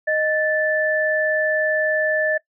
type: tone pair together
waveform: sine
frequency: 620.8 / 1756 Hz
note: D#5 / A6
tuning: -4 / -4 cents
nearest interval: octave + tritone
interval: 1800 cents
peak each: -20 dBFS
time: 0.07-2.38 s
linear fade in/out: 10 ms
effects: noise-tail reverb RT60 0.1 s tail -20 dB re dry